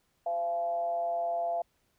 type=tone with frequency modulation; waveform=sine; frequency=684 Hz; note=F5; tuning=36 cents flat; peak=-28 dBFS; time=0.26-1.62 s; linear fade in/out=5 ms; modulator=170 Hz; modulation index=0.42; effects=pink hiss -73 dBFS RMS until 1.98 s